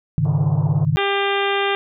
sine chord, Ab suspended fourth, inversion none, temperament equal, 103.83 / 138.59 / 155.56 Hz, Ab2 / Db3 / Eb3, 0 / 0 / 0 cents, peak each -23 / -19 / -18 dBFS, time 0.18-0.96 s, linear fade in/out 0 ms
white band-pass noise, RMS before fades -35 dBFS, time 0.25-0.85 s, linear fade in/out 0 ms, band 280 to 1000 Hz, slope 48 dB/octave
harmonic tone, 398.3 Hz, G4, 28 cents sharp, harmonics 1 / 2 / 3 / 4 / 5 / 6 / 7 / 8 / 9, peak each -21 / -24 / -26 / -27 / -28 / -29 / -29 / -30 / -31 dBFS, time 0.97-1.75 s, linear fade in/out 0 ms
effects none

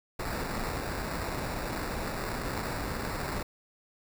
pink noise with sample-and-hold, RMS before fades -34 dBFS, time 0.19-3.43 s, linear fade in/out 5 ms, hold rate 3150 Hz, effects none

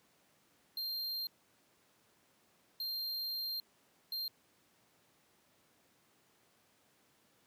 square tone bursts at uneven times, 4186 Hz, C8, in tune, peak -37 dBFS, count 3, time 0.77-1.27 / 2.8-3.6 / 4.12-4.28 s, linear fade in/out 2 ms, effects pink hiss -70 dBFS RMS until 7.46 s + high-pass 150 Hz 12 dB/octave

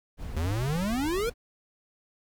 brown noise, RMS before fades -37 dBFS, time 0.17-1.34 s, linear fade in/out 50 ms
square exponential sweep, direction up, 73.9 to 493.9 Hz, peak -27 dBFS, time 0.36-1.3 s, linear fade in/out 10 ms
effects none

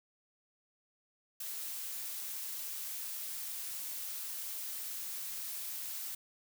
blue noise, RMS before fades -41 dBFS, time 1.4-6.15 s, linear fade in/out 5 ms, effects none

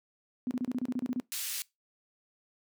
sine tone bursts, 250 Hz, B3, 21 cents sharp, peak -28 dBFS, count 11, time 0.47-1.199 s, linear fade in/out 0 ms, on 39 ms, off 30 ms
white band-pass noise, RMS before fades -36 dBFS, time 1.32-1.62 s, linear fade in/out 0 ms, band 2300 to 15000 Hz, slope 12 dB/octave
effects noise-tail reverb RT60 0.2 s tail -22 dB re dry + high-pass 150 Hz 12 dB/octave

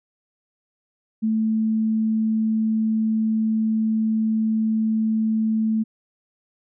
sine tone, 220 Hz, A3, in tune, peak -18 dBFS, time 1.22-5.84 s, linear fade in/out 20 ms, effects none

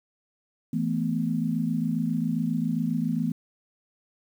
sine chord, E suspended fourth, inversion none, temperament just, 164.81 / 219.8 / 247.2 Hz, E3 / A3 / B3, 0 / -2 / +2 cents, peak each -28 dBFS, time 0.73-3.32 s, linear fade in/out 5 ms, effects 9-bit

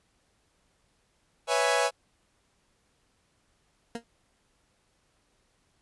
sawtooth chord, C# minor seventh, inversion third, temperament equal, 493.9 / 554.4 / 659.3 / 830.6 Hz, B4 / C#5 / E5 / G#5, 0 / 0 / 0 / 0 cents, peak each -25 dBFS, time 1.47-1.91 s, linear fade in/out 50 ms
20% pulse tone with exponential decay, 233.1 Hz, A#3, in tune, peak -25 dBFS, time 3.95-4.04 s, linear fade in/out 2 ms, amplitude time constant 18 ms
effects pink hiss -70 dBFS RMS until 5.81 s + resampled to 24000 Hz

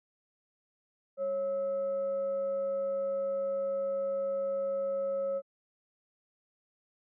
sine tone with frequency modulation, 549 Hz, C#5, 17 cents flat, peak -29 dBFS, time 1.17-5.42 s, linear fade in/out 50 ms, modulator 749 Hz, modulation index 0.24, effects high-pass 200 Hz 12 dB/octave

